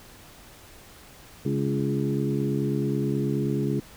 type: harmonic tone with a mistuned harmonic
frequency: 69.3 Hz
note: C#2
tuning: in tune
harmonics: 2 / 3 / 4 / 5 / 6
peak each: -27 / -29 / -30 / -31 / -32 dBFS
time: 1.45-3.8 s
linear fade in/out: 5 ms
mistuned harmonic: 4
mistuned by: +33 cents
effects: pink hiss -49 dBFS RMS until 3.96 s